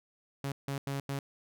sawtooth tone bursts at uneven times, 138.59 Hz, C#3, in tune, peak -29 dBFS, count 4, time 0.44-0.52 / 0.68-0.78 / 0.87-1 / 1.09-1.19 s, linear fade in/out 2 ms, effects none

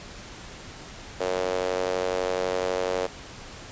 sawtooth tone with high-pass filter, 92 Hz, F#2, 9 cents flat, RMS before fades -27 dBFS, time 1.2-3.07 s, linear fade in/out 10 ms, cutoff 500 Hz, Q 3.9, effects pink hiss -42 dBFS RMS until 3.71 s + resampled to 16000 Hz

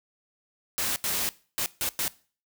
white noise bursts at uneven times, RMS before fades -28 dBFS, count 5, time 0.78-0.96 / 1.04-1.29 / 1.58-1.66 / 1.81-1.89 / 1.99-2.08 s, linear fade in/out 0 ms, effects noise-tail reverb RT60 0.4 s tail -20 dB re dry

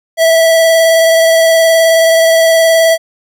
square tone with vibrato, 655 Hz, E5, 11 cents flat, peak -6 dBFS, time 0.17-2.98 s, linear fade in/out 50 ms, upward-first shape sine, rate 19 Hz, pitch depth 14 cents each way, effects none

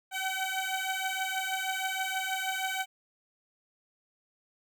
15% pulse beating tone pair, 758 / 764.3 Hz, F#5 / G5, +42 / -44 cents, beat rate 6.3 Hz, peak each -27 dBFS, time 0.11-2.86 s, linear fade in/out 50 ms, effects none

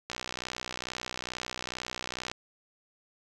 click train, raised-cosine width 0.2 ms, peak -17 dBFS, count 139, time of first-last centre 0.1-2.315 s, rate 62.3 Hz, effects none

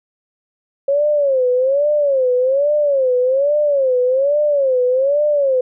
sine tone with vibrato, 545 Hz, C#5, 29 cents flat, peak -12 dBFS, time 0.88-5.61 s, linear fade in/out 5 ms, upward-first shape sine, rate 1.2 Hz, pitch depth 160 cents each way, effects none

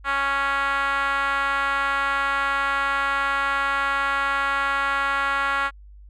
5% pulse tone with band-pass filter, 277.2 Hz, C#4, in tune, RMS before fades -23 dBFS, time 0.04-5.71 s, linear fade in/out 50 ms, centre 1300 Hz, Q 2.5, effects added 50 Hz sine -42 dBFS peak until 6.09 s

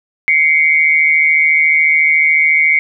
sine tone pair together, 2093 / 2247 Hz, C7 / C#7, 0 / +23 cents, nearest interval minor second, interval 123 cents, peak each -11 dBFS, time 0.28-2.79 s, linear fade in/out 0 ms, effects none

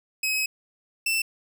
sawtooth tone pair in turn, 2549 / 2670 Hz, D#7 / E7, +41 / +22 cents, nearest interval minor second, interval 81 cents, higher second, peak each -20 / -19 dBFS, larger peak second, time 0.23-0.46 / 1.06-1.22 s, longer first, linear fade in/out 5 ms, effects none

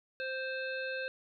harmonic tone, 523.3 Hz, C5, in tune, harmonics 1 / 3 / 5 / 7 / 8, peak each -38 / -38 / -43 / -50 / -49 dBFS, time 0.2-1.08 s, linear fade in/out 0 ms, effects none

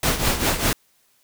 pink noise with tremolo, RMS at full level -18 dBFS, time 0.03-0.73 s, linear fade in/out 2 ms, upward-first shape triangle, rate 5 Hz, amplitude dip 75%, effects white hiss -62 dBFS RMS until 1.23 s

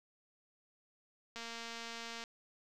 click train, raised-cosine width 0.2 ms, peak -28 dBFS, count 204, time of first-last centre 1.36-2.239 s, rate 231 Hz, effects none

